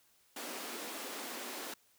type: high-pass noise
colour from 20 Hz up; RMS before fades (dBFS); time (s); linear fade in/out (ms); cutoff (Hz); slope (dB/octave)
pink; -43; 0.36-1.74; 5; 230; 48
effects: white hiss -69 dBFS RMS until 1.98 s